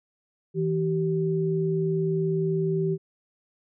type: tone pair together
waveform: sine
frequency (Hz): 162 / 385.3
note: E3 / G4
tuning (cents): -30 / -30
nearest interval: octave + minor third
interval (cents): 1500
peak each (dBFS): -25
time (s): 0.54-2.98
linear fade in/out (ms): 50
effects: none